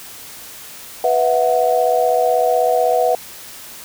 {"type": "chord", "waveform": "sine", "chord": "B suspended fourth", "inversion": "none", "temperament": "equal with one note detuned", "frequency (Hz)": [493.9, 659.3, 735.3], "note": ["B4", "E5", "F#5"], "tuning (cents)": [0, 0, -11], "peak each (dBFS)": -17, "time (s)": [1.04, 3.15], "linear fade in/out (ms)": 2, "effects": ["white hiss -36 dBFS RMS until 3.84 s"]}